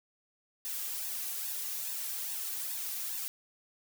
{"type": "noise with flanger", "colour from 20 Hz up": "blue", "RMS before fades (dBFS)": -37, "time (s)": [0.65, 3.28], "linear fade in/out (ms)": 0, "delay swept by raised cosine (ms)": [1.1, 2.6], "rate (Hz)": 2.4, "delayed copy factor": 0.7, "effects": []}